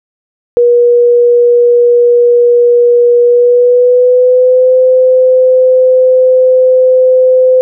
sine tone with pitch glide, 480.8 to 512.3 Hz, B4 to C5, -46 to -37 cents, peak -3 dBFS, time 0.57-7.61 s, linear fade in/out 0 ms, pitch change +109 cents, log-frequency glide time 3.21-4.76 s, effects none

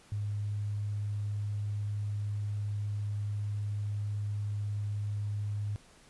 sine tone, 103.3 Hz, G#2, 9 cents flat, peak -31 dBFS, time 0.12-5.76 s, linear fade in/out 0 ms, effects pink hiss -59 dBFS RMS until 6.09 s + resampled to 24000 Hz

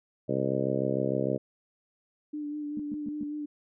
harmonic tone, 66.6 Hz, C2, 31 cents sharp, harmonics 2 / 3 / 4 / 5 / 6 / 7 / 8 / 9, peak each -34 / -34 / -34 / -34 / -34 / -34 / -34 / -34 dBFS, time 0.28-1.38 s, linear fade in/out 20 ms
sine tone with vibrato, 296.5 Hz, D4, 17 cents sharp, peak -32 dBFS, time 2.33-3.46 s, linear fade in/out 10 ms, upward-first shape sine, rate 5.1 Hz, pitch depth 24 cents each way
sine tone bursts, 222.6 Hz, A3, 20 cents sharp, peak -32 dBFS, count 4, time 2.77-3.234 s, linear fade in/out 2 ms, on 26 ms, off 120 ms
effects none

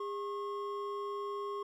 triangle tone pair together, 406 / 1084 Hz, G#4 / C#6, -39 / -39 cents, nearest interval octave + perfect fourth, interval 1700 cents, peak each -36 / -38 dBFS, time 0-1.63 s, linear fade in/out 5 ms, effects none

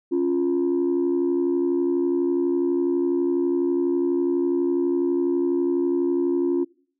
sine tone pair together, 277.2 / 349.3 Hz, C#4 / F4, 0 / 0 cents, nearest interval major third, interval 400 cents, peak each -22 / -19 dBFS, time 0.11-6.65 s, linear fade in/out 20 ms, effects noise-tail reverb RT60 0.5 s tail -23 dB re dry + tanh soft clip ceiling -15 dBFS

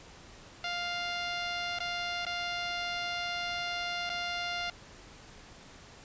10% pulse tone with dropouts, 700 Hz, F5, 4 cents sharp, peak -24 dBFS, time 0.64-4.7 s, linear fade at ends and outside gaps 2 ms, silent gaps 1.788-1.803 / 2.252-2.265 / 4.094-4.099 s, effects pink hiss -52 dBFS RMS until 6.04 s + resampled to 16000 Hz

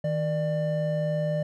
triangle tone pair together, 157.77 / 596 Hz, D#3 / D5, +24 / +25 cents, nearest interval octave + major seventh, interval 2301 cents, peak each -25 / -25 dBFS, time 0.04-1.43 s, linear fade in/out 5 ms, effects none

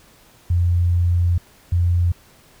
sine tone pair in turn, 87.2 / 87.2 Hz, F2 / F2, -2 / -2 cents, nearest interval unison, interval 0 cents, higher neither, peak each -14 dBFS, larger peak neither, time 0.5-1.38 / 1.72-2.12 s, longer first, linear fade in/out 5 ms, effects pink hiss -51 dBFS RMS until 2.6 s

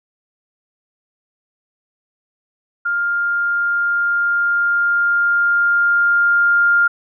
sine tone with level ramp, 1403 Hz, F6, 8 cents sharp, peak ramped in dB -16 to -10 dBFS, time 2.85-6.88 s, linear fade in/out 10 ms, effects none

